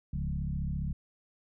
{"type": "tone with frequency modulation", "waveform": "sine", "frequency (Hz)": 105.9, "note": "G#2", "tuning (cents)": 34, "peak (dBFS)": -30, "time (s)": [0.13, 0.93], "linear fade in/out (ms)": 5, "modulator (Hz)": 34.8, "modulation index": 2.2, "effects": []}